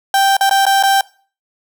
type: tone with dropouts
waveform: 35% pulse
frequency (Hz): 784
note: G5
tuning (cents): 0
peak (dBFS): -8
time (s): 0.14-1.01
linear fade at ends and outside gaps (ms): 2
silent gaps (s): 0.368-0.409 / 0.495-0.51 / 0.654-0.665 / 0.827-0.835
effects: noise-tail reverb RT60 0.4 s tail -21 dB re dry